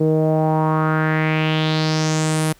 sawtooth tone with low-pass filter sweep, 156.7 Hz, D#3, 13 cents sharp, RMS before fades -18 dBFS, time 0-2.53 s, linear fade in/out 10 ms, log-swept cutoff 430 to 11000 Hz, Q 3.5, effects pink hiss -52 dBFS RMS until 2.59 s

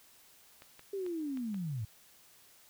clicks, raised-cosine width 0.3 ms, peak -35 dBFS, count 5, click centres 0.621 / 0.794 / 1.064 / 1.373 / 1.544 s
sine linear sweep, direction down, 403.8 to 99.4 Hz, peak -34 dBFS, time 0.93-1.85 s, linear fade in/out 5 ms
effects white hiss -61 dBFS RMS until 2.69 s

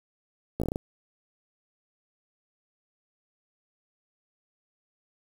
slowing click train, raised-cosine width 2 ms, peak -16 dBFS, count 7, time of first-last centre 0.6-0.759 s, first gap 16 ms, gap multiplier 1.2, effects 7-bit

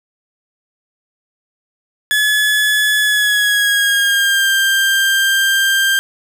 30% pulse tone with pitch glide, 1709 to 1585.4 Hz, G#6 to G6, +49 to +19 cents, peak -9 dBFS, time 2.11-5.99 s, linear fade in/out 0 ms, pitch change -130 cents, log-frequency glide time 3-4.49 s, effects none

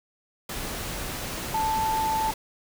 sine tone in noise, 880 Hz, A5, in tune, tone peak -23 dBFS, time 1.54-2.31 s, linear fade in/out 5 ms, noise pink, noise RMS -33 dBFS, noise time 0.49-2.34 s, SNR +7 dB, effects none

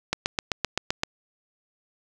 click train, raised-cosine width 0.2 ms, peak -6 dBFS, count 8, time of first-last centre 0.13-1.034 s, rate 7.74 Hz, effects none

